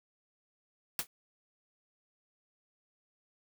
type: noise with exponential decay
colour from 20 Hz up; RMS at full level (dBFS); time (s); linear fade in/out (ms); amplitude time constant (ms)
white; -28; 0.99-1.07; 1; 17
effects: none